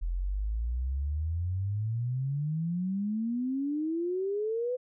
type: exponential sweep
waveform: sine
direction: up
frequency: 41.2 to 509 Hz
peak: -28 dBFS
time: 0.01-4.77 s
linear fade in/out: 20 ms
effects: none